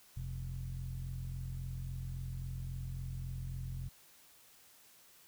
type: tone with low-pass filter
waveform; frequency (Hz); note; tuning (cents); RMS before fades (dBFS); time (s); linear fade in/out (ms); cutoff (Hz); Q
sawtooth; 43.65; F1; 0; -41; 0.16-3.89; 10; 120; 7.2
effects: white hiss -62 dBFS RMS until 5.27 s